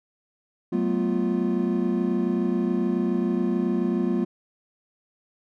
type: tone cluster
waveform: triangle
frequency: 187.4 / 219 / 246.1 / 349.2 Hz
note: F#3 / A3 / B3 / F4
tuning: +22 / -8 / -6 / 0 cents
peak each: -25 dBFS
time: 0.72-4.25 s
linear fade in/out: 10 ms
effects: none